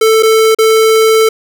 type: tone with dropouts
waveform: square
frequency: 442.1 Hz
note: A4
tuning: 8 cents sharp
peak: -6 dBFS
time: 0.01-1.29 s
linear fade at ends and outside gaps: 5 ms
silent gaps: 0.226-0.231 / 0.548-0.586 s
effects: none